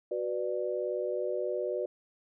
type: chord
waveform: sine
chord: B minor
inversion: second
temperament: just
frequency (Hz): 370.4 / 493.9 / 592.7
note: F#4 / B4 / D5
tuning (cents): +2 / 0 / +16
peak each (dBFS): -34 / -34 / -34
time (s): 0.11-1.86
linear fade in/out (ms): 5
effects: none